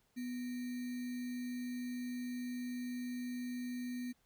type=tone with sample-and-hold; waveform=sine; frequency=246.8 Hz; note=B3; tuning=1 cent flat; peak=-38 dBFS; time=0.16-4.13 s; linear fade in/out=20 ms; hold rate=2100 Hz; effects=pink hiss -75 dBFS RMS until 4.25 s